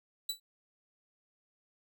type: tone with exponential decay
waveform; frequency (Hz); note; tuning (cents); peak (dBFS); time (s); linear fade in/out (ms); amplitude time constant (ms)
sawtooth; 3951; B7; 0; -26; 0.29-0.4; 5; 23
effects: none